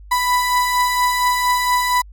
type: beating tone pair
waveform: 35% pulse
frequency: 987 / 991.3 Hz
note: B5 / B5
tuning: -1 / +6 cents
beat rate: 4.3 Hz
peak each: -22 / -14 dBFS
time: 0.11-2.02 s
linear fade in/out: 10 ms
effects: added 50 Hz sine -37 dBFS peak until 2.12 s